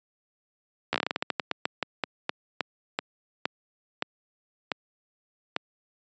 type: slowing click train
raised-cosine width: 0.3 ms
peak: -9 dBFS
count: 23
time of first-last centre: 0.93-5.564 s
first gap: 13 ms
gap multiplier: 1.22
effects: high-pass 200 Hz 12 dB/octave + resampled to 16000 Hz